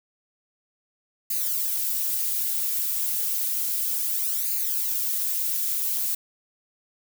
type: noise with flanger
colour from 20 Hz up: violet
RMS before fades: -26 dBFS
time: 1.3-6.15 s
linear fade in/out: 5 ms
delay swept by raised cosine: 0.44 to 6.14 ms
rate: 0.31 Hz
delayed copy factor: +0.8
effects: none